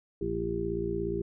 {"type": "harmonic tone", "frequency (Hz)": 57, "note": "A#1", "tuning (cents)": -38, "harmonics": [1, 2, 3, 4, 6, 7], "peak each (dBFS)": [-39, -41, -38, -41, -34, -32], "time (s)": [0.21, 1.22], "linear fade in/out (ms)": 5, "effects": []}